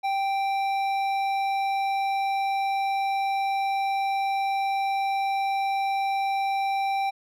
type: tone with hard clipping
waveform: sine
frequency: 784 Hz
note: G5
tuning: in tune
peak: -25 dBFS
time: 0.03-7.11 s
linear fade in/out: 20 ms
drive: 10 dB
effects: none